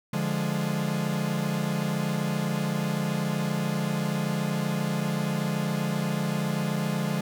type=chord; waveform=45% pulse; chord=D diminished; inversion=none; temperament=equal; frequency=146.83 / 174.61 / 207.7 Hz; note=D3 / F3 / Ab3; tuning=0 / 0 / 0 cents; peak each=-30 dBFS; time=0.13-7.21 s; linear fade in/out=5 ms; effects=none